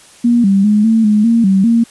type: tone with pitch steps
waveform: sine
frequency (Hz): 238 / 195.9 / 210 / 224.2 / 210.7 / 231.1 / 192.4 / 231.6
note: A#3 / G3 / G#3 / A3 / G#3 / A#3 / G3 / A#3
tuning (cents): +36 / -1 / +19 / +33 / +25 / -15 / -32 / -11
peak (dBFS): -7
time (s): 0.24-1.84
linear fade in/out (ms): 10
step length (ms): 200
effects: white hiss -42 dBFS RMS until 1.9 s + resampled to 24000 Hz